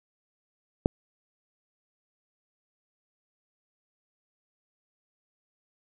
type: click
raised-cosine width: 2 ms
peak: -7 dBFS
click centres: 0.859 s
effects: none